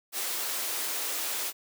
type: high-pass noise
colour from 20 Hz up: white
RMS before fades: -32 dBFS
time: 0.12-1.53 s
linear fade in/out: 50 ms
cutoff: 310 Hz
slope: 24 dB/octave
effects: none